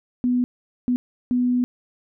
sine tone bursts at uneven times, 247.4 Hz, B3, 3 cents sharp, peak -17 dBFS, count 3, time 0.24-0.44 / 0.88-0.96 / 1.31-1.64 s, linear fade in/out 0 ms, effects none

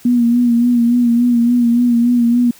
sine tone with vibrato, 239.2 Hz, A#3, 45 cents sharp, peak -9 dBFS, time 0.05-2.51 s, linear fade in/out 5 ms, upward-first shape sine, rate 3.5 Hz, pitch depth 41 cents each way, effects white hiss -44 dBFS RMS until 2.59 s

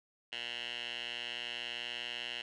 10% pulse tone with band-pass filter, 120.1 Hz, B2, 48 cents flat, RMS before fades -41 dBFS, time 0.32-2.42 s, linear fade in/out 5 ms, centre 2800 Hz, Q 4.8, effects resampled to 24000 Hz

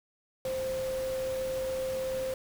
sine tone in noise, 523.3 Hz, C5, in tune, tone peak -30 dBFS, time 0.45-2.34 s, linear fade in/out 2 ms, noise pink, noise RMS -43 dBFS, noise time 0.45-2.34 s, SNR +10 dB, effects none

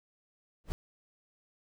brown noise with exponential growth, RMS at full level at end -30 dBFS, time 0.64-0.72 s, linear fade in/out 0 ms, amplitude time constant 17 ms, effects none

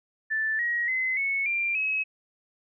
sine tone with pitch steps, 1760 / 1897.2 / 2045 / 2205 / 2377 / 2562 Hz, A6 / A#6 / C7 / C#7 / D7 / E7, 0 / +30 / -40 / -10 / +20 / -50 cents, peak -24 dBFS, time 0.3-2.04 s, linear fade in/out 20 ms, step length 290 ms, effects none

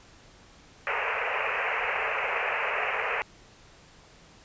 white band-pass noise, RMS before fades -29 dBFS, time 0.87-3.22 s, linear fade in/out 0 ms, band 410 to 2700 Hz, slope 96 dB/octave, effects pink hiss -54 dBFS RMS until 4.44 s + resampled to 16000 Hz

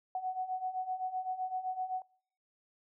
sine beating tone pair, 739 / 746.8 Hz, F#5 / F#5, -2 / +16 cents, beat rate 7.8 Hz, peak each -39 / -35 dBFS, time 0.15-2.02 s, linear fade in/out 2 ms, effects noise-tail reverb RT60 0.6 s tail -26 dB re dry

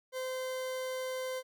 40% pulse tone, 516 Hz, C5, 24 cents flat, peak -34 dBFS, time 0.12-1.43 s, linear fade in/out 50 ms, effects none

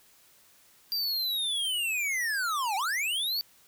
square linear two-way sweep, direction down then up, 4762 to 750 to 4630 Hz, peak -28 dBFS, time 0.92-3.41 s, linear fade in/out 0 ms, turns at 2.76 s, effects white hiss -60 dBFS RMS until 3.67 s

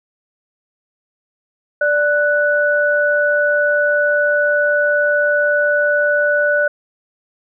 sine tone pair together, 587.3 / 1482.1 Hz, D5 / F#6, 0 / +2 cents, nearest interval octave + major third, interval 1602 cents, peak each -15 dBFS, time 1.81-6.68 s, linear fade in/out 5 ms, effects none

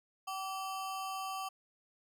square ring-modulated tone, 961 Hz, B5, 48 cents flat, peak -35 dBFS, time 0.27-1.49 s, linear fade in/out 10 ms, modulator 196 Hz, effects none

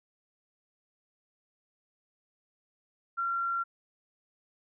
sine tone, 1372 Hz, F6, 31 cents flat, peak -28 dBFS, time 3.17-3.64 s, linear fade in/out 20 ms, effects none

